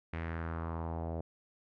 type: tone with low-pass filter sweep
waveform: sawtooth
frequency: 82.41 Hz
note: E2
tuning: in tune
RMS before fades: -38 dBFS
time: 0.13-1.21 s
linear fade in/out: 5 ms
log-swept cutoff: 2200 to 610 Hz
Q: 2.7
effects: none